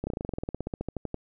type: slowing click train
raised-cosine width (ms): 2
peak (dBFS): -18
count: 21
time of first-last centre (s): 0.04-1.144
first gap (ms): 30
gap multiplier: 1.06
effects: none